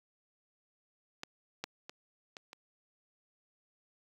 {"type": "clicks", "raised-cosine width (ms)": 0.2, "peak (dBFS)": [-22, -19, -27, -28, -30], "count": 5, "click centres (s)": [1.234, 1.64, 1.895, 2.368, 2.531], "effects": ["high-pass 100 Hz 12 dB/octave", "9-bit"]}